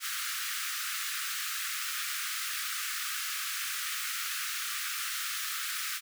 pink high-pass noise, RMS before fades -35 dBFS, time 0-6.01 s, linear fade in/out 50 ms, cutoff 1200 Hz, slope 96 dB/octave, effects none

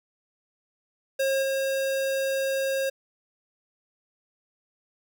square tone with level steps, 539 Hz, C#5, 49 cents flat, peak -23 / -25 dBFS, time 1.19-2.9 s, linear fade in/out 10 ms, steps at 1.42 s, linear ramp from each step 10 ms, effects none

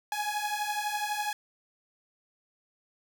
sawtooth beating tone pair, 830.6 / 842.6 Hz, G#5 / G#5, 0 / +25 cents, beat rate 12 Hz, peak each -29 / -29 dBFS, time 0.12-1.33 s, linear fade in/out 2 ms, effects none

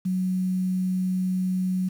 sine tone with quantisation, 185 Hz, F#3, in tune, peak -22 dBFS, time 0.05-1.89 s, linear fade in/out 10 ms, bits 8, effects none

